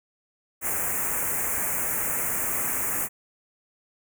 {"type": "band-stop noise", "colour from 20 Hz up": "white", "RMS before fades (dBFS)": -27, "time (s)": [0.61, 3.09], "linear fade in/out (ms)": 50, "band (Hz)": [2400, 6800], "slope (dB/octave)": 48, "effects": []}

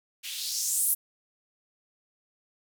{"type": "noise with band-pass filter sweep", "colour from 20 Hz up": "violet", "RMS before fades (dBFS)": -29, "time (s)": [0.23, 0.95], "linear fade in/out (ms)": 20, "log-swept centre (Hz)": [2600, 12000], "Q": 2.8, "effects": []}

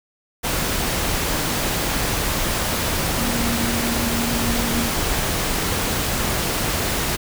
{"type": "tone in noise", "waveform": "sine", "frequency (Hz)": 233.7, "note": "A#3", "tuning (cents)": 5, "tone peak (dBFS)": -24, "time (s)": [3.17, 4.9], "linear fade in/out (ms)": 20, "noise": "pink", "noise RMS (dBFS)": -22, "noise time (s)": [0.43, 7.17], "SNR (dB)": -5, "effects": []}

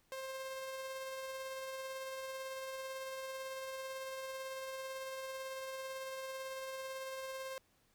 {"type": "tone with tremolo", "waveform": "sawtooth", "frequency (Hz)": 529, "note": "C5", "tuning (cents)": 19, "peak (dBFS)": -37, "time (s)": [0.12, 7.58], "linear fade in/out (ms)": 0, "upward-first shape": "sine", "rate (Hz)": 18, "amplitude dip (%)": 25, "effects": ["pink hiss -73 dBFS RMS until 7.94 s"]}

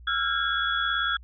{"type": "tone cluster", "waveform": "sine", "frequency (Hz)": [1338, 1416, 1629, 3370], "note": ["E6", "F6", "G#6", "G#7"], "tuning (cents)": [25, 23, -34, 25], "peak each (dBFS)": -29, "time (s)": [0.07, 1.17], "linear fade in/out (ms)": 5, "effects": ["added 60 Hz sine -44 dBFS peak until 1.23 s"]}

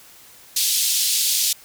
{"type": "band-pass noise", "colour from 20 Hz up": "pink", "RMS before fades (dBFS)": -20, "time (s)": [0.56, 1.53], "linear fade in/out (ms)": 5, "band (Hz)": [3500, 16000], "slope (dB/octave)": 24, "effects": ["white hiss -47 dBFS RMS until 1.64 s"]}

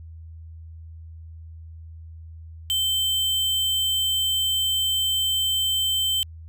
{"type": "tone with sample-and-hold", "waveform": "sine", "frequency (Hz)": 3100, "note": "G7", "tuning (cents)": -20, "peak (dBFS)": -20, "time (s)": [2.7, 6.23], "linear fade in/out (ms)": 0, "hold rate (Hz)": 11025, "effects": ["added 81 Hz sine -38 dBFS peak until 6.48 s"]}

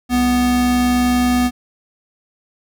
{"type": "tone pair together", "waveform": "square", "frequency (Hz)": [65.56, 246.9], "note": ["C2", "B3"], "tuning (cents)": [4, 0], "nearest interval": "octave + major seventh", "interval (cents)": 2296, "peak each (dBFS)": [-25, -14], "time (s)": [0.09, 1.51], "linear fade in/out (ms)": 50, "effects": []}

